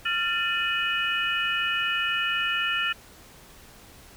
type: tone cluster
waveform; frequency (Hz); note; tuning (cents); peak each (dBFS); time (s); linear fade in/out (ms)
sine; 1382 / 1778 / 2510 / 2932; F6 / A6 / D#7 / F#7; -19 / +18 / +15 / -16; -29; 0.05-2.93; 10
effects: pink hiss -50 dBFS RMS until 4.16 s